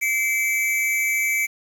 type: tone pair together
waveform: square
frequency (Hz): 2089 / 2302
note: C7 / D7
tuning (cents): -3 / -35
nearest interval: major second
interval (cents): 168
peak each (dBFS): -27 / -21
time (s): 0.01-1.47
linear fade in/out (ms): 20
effects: 8-bit